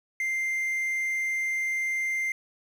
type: tone with quantisation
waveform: triangle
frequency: 2093 Hz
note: C7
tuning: in tune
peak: -24 dBFS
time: 0.2-2.32 s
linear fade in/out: 2 ms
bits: 9
effects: none